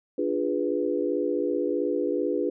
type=chord; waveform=sine; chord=D diminished seventh; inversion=none; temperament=equal with one note detuned; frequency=293.7 / 349.2 / 412 / 493.9 Hz; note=D4 / F4 / Ab4 / Cb5; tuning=0 / 0 / -14 / 0 cents; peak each=-29 dBFS; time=0.18-2.5 s; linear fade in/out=5 ms; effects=none